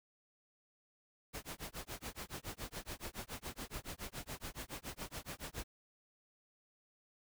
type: noise with tremolo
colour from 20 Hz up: pink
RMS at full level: -43 dBFS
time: 1.33-5.64 s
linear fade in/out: 20 ms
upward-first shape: sine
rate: 7.1 Hz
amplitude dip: 100%
effects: none